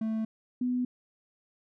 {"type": "tone pair in turn", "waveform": ["triangle", "sine"], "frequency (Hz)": [220.8, 248.8], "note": ["A3", "B3"], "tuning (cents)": [6, 13], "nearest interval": "major second", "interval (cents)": 207, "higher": "second", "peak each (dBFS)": -26, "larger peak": "neither", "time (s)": [[0.01, 0.25], [0.61, 0.85]], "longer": "neither", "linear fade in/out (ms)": 5, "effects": []}